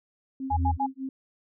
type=tone with tremolo; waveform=sine; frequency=265.9 Hz; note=C4; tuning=28 cents sharp; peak=-29 dBFS; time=0.4-1.09 s; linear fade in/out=2 ms; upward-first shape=sine; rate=5 Hz; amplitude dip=100%
type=tone; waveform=sine; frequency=82.2 Hz; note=E2; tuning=4 cents flat; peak=-23 dBFS; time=0.5-0.78 s; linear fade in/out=50 ms
type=tone bursts; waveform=sine; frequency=829 Hz; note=G#5; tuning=3 cents flat; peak=-23 dBFS; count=3; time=0.5-0.865 s; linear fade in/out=10 ms; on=69 ms; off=79 ms
effects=none